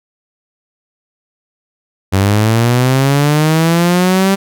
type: linear sweep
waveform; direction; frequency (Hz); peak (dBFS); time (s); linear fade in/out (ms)
sawtooth; up; 94 to 196.8; -5; 2.12-4.36; 20
effects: none